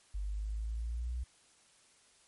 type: exponential sweep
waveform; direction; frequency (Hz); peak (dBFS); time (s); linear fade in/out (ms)
sine; up; 49 to 62.2; -34; 0.14-1.24; 10
effects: white hiss -65 dBFS RMS until 2.27 s + MP3 48 kbps